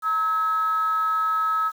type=tone with frequency modulation; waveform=sine; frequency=1290 Hz; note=E6; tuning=38 cents flat; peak=-19 dBFS; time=0.02-1.72 s; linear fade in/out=50 ms; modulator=363 Hz; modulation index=0.33; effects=tanh soft clip ceiling -15 dBFS + 8-bit